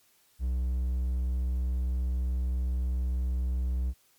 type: tone with hard clipping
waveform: triangle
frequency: 63.2 Hz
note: B1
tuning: 41 cents sharp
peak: -27 dBFS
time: 0.39-3.94 s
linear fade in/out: 50 ms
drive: 6 dB
effects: white hiss -65 dBFS RMS until 4.18 s + MP3 96 kbps